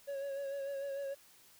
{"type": "tone with vibrato", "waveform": "triangle", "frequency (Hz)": 554.4, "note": "C#5", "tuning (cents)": 0, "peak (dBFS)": -35, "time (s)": [0.07, 1.15], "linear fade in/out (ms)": 20, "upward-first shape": "sine", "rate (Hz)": 6.7, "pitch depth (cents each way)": 31, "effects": ["white hiss -62 dBFS RMS until 1.59 s"]}